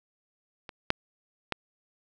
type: clicks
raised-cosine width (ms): 0.3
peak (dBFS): -24 / -6 / -12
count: 3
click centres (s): 0.692 / 0.904 / 1.523
effects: none